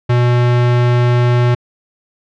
square tone, 121.8 Hz, B2, 24 cents flat, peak -10 dBFS, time 0.09-1.55 s, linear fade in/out 10 ms, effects low-pass 3000 Hz 12 dB/octave

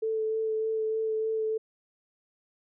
sine tone with vibrato, 440 Hz, A4, in tune, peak -26 dBFS, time 0.02-1.58 s, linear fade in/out 10 ms, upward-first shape sine, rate 3.3 Hz, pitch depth 13 cents each way, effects none

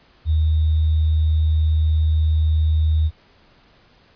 sine tone with sample-and-hold, 78.4 Hz, D#2, 14 cents sharp, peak -14 dBFS, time 0.25-3.11 s, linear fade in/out 50 ms, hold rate 3675 Hz, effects pink hiss -54 dBFS RMS until 4.15 s + resampled to 11025 Hz

